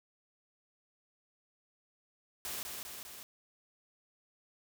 white noise with echo, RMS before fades -40 dBFS, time 2.45-2.63 s, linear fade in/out 0 ms, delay 200 ms, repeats 3, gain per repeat -3 dB, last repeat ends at 3.23 s, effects none

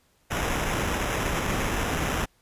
pink noise with sample-and-hold, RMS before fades -27 dBFS, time 0.3-2.26 s, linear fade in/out 20 ms, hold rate 4410 Hz, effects pink hiss -65 dBFS RMS until 2.41 s + resampled to 32000 Hz

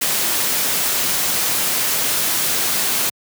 white noise, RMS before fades -19 dBFS, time 0.01-3.1 s, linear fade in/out 10 ms, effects high-pass 100 Hz 12 dB/octave

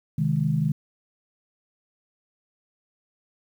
sine chord, Ab major, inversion first, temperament equal, 130.81 / 155.56 / 207.7 Hz, C3 / Eb3 / Ab3, 0 / 0 / 0 cents, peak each -27 / -22 / -28 dBFS, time 0.18-0.72 s, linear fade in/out 5 ms, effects 9-bit

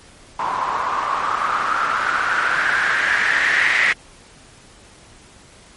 blue noise with low-pass filter sweep, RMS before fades -19 dBFS, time 0.39-3.93 s, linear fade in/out 5 ms, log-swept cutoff 980 to 2000 Hz, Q 6.6, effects pink hiss -46 dBFS RMS until 5.76 s + MP3 48 kbps

